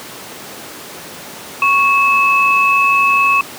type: tone pair together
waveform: sine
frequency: 1108.7 / 2596 Hz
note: C#6 / E7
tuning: 0 / -27 cents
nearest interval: octave + minor third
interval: 1473 cents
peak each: -12 dBFS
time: 1.62-3.41 s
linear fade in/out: 2 ms
effects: pink hiss -31 dBFS RMS until 3.58 s + high-pass 200 Hz 12 dB/octave

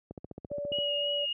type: click train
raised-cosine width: 2 ms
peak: -27 dBFS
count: 11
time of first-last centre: 0.11-0.786 s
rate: 14.8 Hz
type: tone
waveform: sine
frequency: 577 Hz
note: D5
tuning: 31 cents flat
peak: -32 dBFS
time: 0.5-1.26 s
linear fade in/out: 20 ms
type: tone with vibrato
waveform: sine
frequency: 2882 Hz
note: F#7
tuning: 46 cents flat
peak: -29 dBFS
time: 0.72-1.33 s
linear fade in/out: 5 ms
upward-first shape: sine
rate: 3.1 Hz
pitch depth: 17 cents each way
effects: high-pass 80 Hz 12 dB/octave

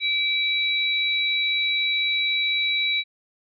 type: tone pair together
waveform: sine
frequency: 2318 / 3898 Hz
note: D7 / B7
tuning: -23 / -23 cents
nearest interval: major sixth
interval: 900 cents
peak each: -23 dBFS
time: 0-3.04 s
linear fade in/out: 50 ms
effects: none

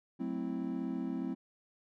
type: chord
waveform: triangle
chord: F# half-diminished seventh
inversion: none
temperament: equal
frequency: 185 / 220 / 261.6 / 329.6 Hz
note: F#3 / A3 / C4 / E4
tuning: 0 / 0 / 0 / 0 cents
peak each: -39 / -39 / -35 / -39 dBFS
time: 0.19-1.35 s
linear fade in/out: 20 ms
effects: none

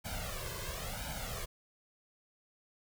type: noise with flanger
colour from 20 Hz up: pink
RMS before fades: -40 dBFS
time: 0.04-1.46 s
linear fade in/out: 20 ms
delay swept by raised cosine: 1.3 to 1.94 ms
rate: 0.96 Hz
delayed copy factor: +0.95
effects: none

